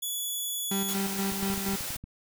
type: tone with pitch glide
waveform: 5% pulse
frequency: 3410 to 3388 Hz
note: G#7 to G#7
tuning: +45 to +34 cents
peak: -23 dBFS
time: 0.02-0.94 s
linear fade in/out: 10 ms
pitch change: -11 cents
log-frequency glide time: 0.63-0.79 s
type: tone with tremolo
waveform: 35% pulse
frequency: 196 Hz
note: G3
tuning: in tune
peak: -26 dBFS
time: 0.71-1.76 s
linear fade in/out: 5 ms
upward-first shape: square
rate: 4.2 Hz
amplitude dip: 50%
type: noise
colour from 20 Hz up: white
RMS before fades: -35 dBFS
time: 0.88-1.97 s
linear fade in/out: 10 ms
type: clicks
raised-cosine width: 5 ms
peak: -29 dBFS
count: 11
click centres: 1.321 / 1.43 / 1.502 / 1.54 / 1.578 / 1.687 / 1.735 / 1.808 / 1.905 / 1.961 / 2.04 s
effects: none